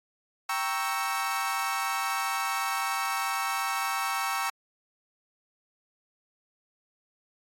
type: chord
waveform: 30% pulse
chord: G diminished seventh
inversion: none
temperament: equal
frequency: 784 / 932.3 / 1108.7 / 1318.5 Hz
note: G5 / Bb5 / Db6 / Fb6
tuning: 0 / 0 / 0 / 0 cents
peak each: -31 / -32 / -30 / -30 dBFS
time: 0.49-4.5 s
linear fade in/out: 5 ms
effects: AAC 48 kbps